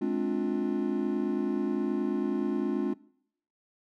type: chord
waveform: triangle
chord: D half-diminished seventh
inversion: second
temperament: just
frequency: 211.4 / 264.3 / 293.7 / 352.4 Hz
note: Ab3 / C4 / D4 / F4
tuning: +31 / +18 / 0 / +16 cents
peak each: -30 dBFS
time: 0.01-2.94 s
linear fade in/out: 10 ms
effects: noise-tail reverb RT60 0.7 s tail -23 dB re dry